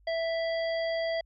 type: harmonic tone with a mistuned harmonic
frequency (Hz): 659.3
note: E5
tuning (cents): 0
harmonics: 1 / 3 / 5 / 7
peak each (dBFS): -28 / -37 / -43 / -43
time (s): 0.07-1.21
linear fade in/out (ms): 5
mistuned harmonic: 7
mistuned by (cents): +40
effects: added 50 Hz sine -58 dBFS peak until 1.25 s